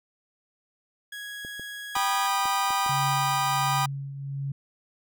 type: tone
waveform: 30% pulse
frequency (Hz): 1661.2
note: G#6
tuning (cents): 0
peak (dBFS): -33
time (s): 1.12-2.27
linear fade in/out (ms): 5
type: clicks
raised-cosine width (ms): 2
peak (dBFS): -29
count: 6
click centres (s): 1.449 / 1.596 / 1.966 / 2.456 / 2.706 / 2.863
type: chord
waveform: 40% pulse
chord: G augmented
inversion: none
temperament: just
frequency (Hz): 784 / 980 / 1225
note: G5 / B5 / D#6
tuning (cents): 0 / -14 / -27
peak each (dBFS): -27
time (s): 1.95-3.86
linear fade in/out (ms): 5
type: tone with tremolo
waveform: sine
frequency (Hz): 138.59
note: C#3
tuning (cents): 0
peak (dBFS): -27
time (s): 2.89-4.52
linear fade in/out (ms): 5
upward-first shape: triangle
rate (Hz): 1.4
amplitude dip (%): 60
effects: none